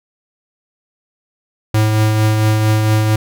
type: tone with tremolo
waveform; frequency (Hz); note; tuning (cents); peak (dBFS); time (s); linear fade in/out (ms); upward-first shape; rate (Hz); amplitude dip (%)
square; 108.2; A2; -29; -10; 1.74-3.16; 5; triangle; 4.4; 35
effects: none